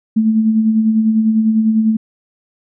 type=tone with tremolo; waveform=sine; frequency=220 Hz; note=A3; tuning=in tune; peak=-8 dBFS; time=0.16-1.97 s; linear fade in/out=10 ms; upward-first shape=sine; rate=10 Hz; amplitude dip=45%; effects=none